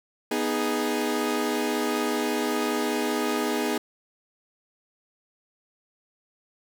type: chord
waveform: sawtooth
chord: G# minor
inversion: first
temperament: equal with one note detuned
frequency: 245.9 / 311.1 / 415.3 Hz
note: B3 / D#4 / G#4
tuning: -7 / 0 / 0 cents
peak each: -25 / -25 / -24 dBFS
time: 0.31-3.78 s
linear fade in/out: 5 ms
effects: none